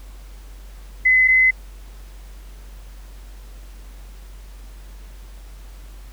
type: tone pair in turn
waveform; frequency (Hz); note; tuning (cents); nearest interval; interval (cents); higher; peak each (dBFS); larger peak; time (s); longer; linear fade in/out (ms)
sine; 2029 / 2039; B6 / C7; +46 / -45; unison; 9; second; -11; neither; 1.05-1.28 / 1.28-1.51; neither; 10
effects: added 47 Hz sine -36 dBFS peak until 6.12 s + pink hiss -50 dBFS RMS until 6.12 s